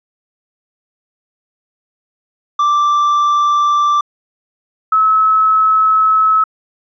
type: tone pair in turn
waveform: triangle / sine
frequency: 1174.7 / 1293.6 Hz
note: D6 / E6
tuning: 0 / -33 cents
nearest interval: major second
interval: 167 cents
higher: second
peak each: -8 dBFS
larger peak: neither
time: 2.59-4.01 / 4.92-6.44 s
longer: second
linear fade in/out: 5 ms
effects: resampled to 16000 Hz